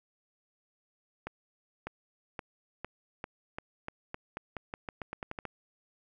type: accelerating click train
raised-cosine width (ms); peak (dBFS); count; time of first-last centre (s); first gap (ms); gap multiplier
0.5; -22; 18; 1.27-5.453; 600; 0.87
effects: none